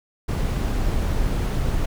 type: noise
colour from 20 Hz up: brown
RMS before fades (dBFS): -22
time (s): 0.28-1.86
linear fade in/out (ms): 10
effects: none